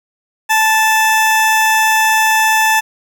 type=tone; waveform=20% pulse; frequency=877 Hz; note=A5; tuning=6 cents flat; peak=-5 dBFS; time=0.49-2.81 s; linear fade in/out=20 ms; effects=7-bit